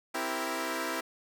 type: chord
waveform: 10% pulse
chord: C dominant seventh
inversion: none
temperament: equal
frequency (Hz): 261.6 / 329.6 / 392 / 466.2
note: C4 / E4 / G4 / Bb4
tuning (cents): 0 / 0 / 0 / 0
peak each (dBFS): -29 / -26 / -32 / -31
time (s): 0.14-1.01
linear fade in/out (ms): 10
effects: none